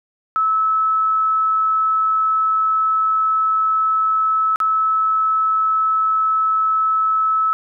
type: tone with dropouts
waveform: sine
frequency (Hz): 1301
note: E6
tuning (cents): -23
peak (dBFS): -14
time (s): 0.36-7.53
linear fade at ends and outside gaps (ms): 0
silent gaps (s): 4.559-4.602
effects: none